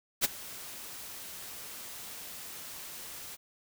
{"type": "noise with ADSR envelope", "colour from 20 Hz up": "white", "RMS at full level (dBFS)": -24, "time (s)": [0.21, 3.37], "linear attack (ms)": 35, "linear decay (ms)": 19, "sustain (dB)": -20, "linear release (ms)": 31, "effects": []}